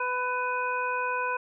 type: harmonic tone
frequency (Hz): 498.8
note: B4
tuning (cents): +17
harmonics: 1 / 2 / 3 / 5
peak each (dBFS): -34 / -29 / -32 / -35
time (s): 0-1.37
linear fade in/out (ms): 5
effects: none